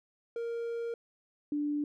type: tone pair in turn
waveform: triangle / sine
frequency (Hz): 466.2 / 293.7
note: A#4 / D4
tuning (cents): 0 / 0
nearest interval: minor sixth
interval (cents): 800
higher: first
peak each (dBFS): -31 / -29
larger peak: second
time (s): 0.36-0.94 / 1.52-1.84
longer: first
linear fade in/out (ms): 2
effects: none